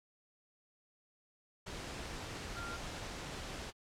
sine tone in noise, 1387 Hz, F6, 12 cents flat, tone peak -43 dBFS, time 2.56-2.77 s, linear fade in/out 10 ms, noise pink, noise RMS -44 dBFS, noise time 1.66-3.71 s, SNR -2 dB, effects low-pass 7000 Hz 12 dB/octave + AAC 64 kbps

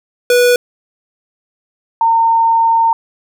square / sine tone pair in turn, 489.5 / 912.4 Hz, B4 / A#5, -15 / -37 cents, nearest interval major seventh, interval 1078 cents, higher second, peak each -8 dBFS, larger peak neither, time 0.3-0.56 / 2.01-2.93 s, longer second, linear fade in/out 2 ms, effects none

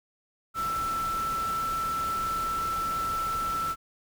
sine tone in noise, 1331 Hz, E6, 16 cents sharp, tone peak -27 dBFS, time 0.54-3.76 s, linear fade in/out 50 ms, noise pink, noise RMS -39 dBFS, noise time 0.54-3.76 s, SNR +9 dB, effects none

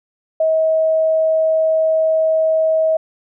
sine tone, 638 Hz, D#5, 43 cents sharp, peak -12 dBFS, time 0.4-2.97 s, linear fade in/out 5 ms, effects none

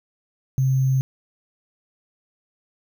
sine tone with sample-and-hold, 131.9 Hz, C3, 14 cents sharp, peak -16 dBFS, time 0.58-1.01 s, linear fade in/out 0 ms, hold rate 6300 Hz, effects none

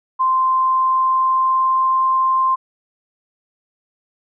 sine tone with pitch glide, 1042 to 1048.6 Hz, C6 to C6, -7 to +3 cents, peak -13 dBFS, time 0.19-2.56 s, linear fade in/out 20 ms, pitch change +10 cents, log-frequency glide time 0.49-2.05 s, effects none

